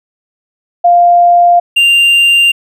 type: tone pair in turn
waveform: sine / triangle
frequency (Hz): 698.5 / 2787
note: F5 / F7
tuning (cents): 0 / -4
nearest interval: 2 octaves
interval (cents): 2396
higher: second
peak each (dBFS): -3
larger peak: neither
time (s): 0.84-1.6 / 1.76-2.52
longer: neither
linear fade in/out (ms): 10
effects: none